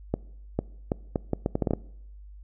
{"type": "accelerating click train", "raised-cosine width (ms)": 2, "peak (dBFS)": -11, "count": 11, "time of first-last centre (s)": [0.14, 1.735], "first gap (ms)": 450, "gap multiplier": 0.73, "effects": ["noise-tail reverb RT60 0.8 s tail -23 dB re dry", "added 50 Hz sine -43 dBFS peak until 2.43 s"]}